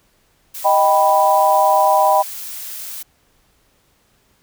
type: noise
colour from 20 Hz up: blue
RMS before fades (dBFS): -30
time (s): 0.54-3.03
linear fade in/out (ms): 10
type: chord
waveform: sine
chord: Eb augmented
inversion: none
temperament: equal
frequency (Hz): 622.3 / 784 / 987.8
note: Eb5 / G5 / B5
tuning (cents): 0 / 0 / 0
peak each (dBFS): -16 / -14 / -15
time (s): 0.64-2.23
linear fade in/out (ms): 20
effects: pink hiss -59 dBFS RMS until 4.42 s